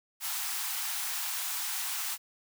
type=high-pass noise; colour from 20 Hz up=white; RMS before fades=-34 dBFS; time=0.2-2.18 s; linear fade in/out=50 ms; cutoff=730 Hz; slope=96 dB/octave; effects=none